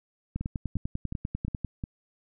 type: two click trains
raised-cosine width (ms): 5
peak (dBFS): -18 / -20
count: 14 / 5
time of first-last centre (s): 0.36-1.647 / 0.41-1.839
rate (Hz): 10.1 / 2.8
effects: none